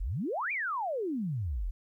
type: exponential two-way sweep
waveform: sine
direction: up then down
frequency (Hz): 36.51 to 2486 to 36.51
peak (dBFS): -30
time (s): 0-1.71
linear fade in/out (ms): 10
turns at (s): 0.52
effects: 12-bit